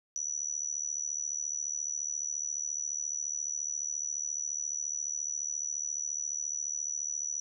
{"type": "tone with amplitude modulation", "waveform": "sine", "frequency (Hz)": 5920, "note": "F#8", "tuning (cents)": 0, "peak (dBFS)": -28, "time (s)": [0.16, 7.4], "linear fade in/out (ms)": 0, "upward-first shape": "sine", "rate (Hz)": 74.4, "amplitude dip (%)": 95, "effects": []}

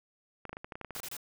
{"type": "clicks", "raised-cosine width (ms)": 0.5, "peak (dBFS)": -26, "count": 12, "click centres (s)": [0.453, 0.494, 0.53, 0.569, 0.645, 0.722, 0.755, 0.813, 0.847, 0.907, 0.964, 0.998]}
{"type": "noise bursts", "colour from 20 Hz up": "white", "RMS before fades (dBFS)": -41, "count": 3, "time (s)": [0.95, 1.167], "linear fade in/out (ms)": 0, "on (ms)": 53, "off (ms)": 29}
{"effects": []}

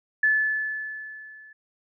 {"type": "tone with level ramp", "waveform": "sine", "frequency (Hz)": 1733, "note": "A6", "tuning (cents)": -27, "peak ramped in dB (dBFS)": [-16, -46], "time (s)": [0.23, 1.53], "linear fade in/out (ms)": 5, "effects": []}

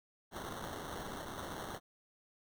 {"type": "noise with sample-and-hold", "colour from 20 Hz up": "white", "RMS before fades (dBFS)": -44, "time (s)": [0.31, 1.8], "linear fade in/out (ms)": 50, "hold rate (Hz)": 2450, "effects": []}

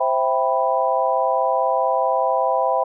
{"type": "chord", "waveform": "sine", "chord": "C major seventh", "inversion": "none", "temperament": "equal", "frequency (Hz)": [523.3, 659.3, 784, 987.8], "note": ["C5", "E5", "G5", "B5"], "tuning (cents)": [0, 0, 0, 0], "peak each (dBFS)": -22, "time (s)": [0, 2.84], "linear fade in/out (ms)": 10, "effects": []}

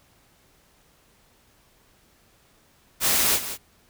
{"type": "noise with echo", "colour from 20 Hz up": "white", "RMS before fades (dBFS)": -21, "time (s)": [3, 3.4], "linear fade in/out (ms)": 50, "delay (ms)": 180, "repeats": 1, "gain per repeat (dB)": -11, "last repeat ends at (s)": 3.58, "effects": ["pink hiss -60 dBFS RMS until 3.89 s"]}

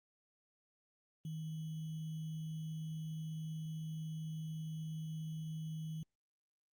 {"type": "tone with sample-and-hold", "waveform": "sine", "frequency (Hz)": 158.1, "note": "D#3", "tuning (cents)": 28, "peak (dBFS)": -40, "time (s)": [1.25, 6.03], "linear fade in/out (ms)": 2, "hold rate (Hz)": 3150, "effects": ["Opus 32 kbps"]}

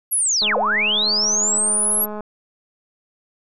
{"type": "linear two-way sweep", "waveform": "sine", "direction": "down then up", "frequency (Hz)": [11660, 440, 11660], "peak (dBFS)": -16, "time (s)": [0.11, 2.06], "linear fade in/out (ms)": 20, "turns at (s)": 0.57}
{"type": "click train", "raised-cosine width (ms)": 1, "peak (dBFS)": -18, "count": 378, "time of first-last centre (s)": [0.42, 2.207], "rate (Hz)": 211}
{"effects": []}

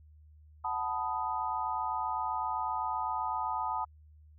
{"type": "chord", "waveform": "sine", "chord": "B dominant seventh", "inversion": "second", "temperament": "equal", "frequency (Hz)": [740, 880, 987.8, 1244.5], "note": ["F#5", "A5", "B5", "D#6"], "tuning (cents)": [0, 0, 0, 0], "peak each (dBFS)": [-39, -34, -36, -37], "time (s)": [0.64, 3.85], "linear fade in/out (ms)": 10, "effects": ["added 76 Hz sine -54 dBFS peak until 4.38 s"]}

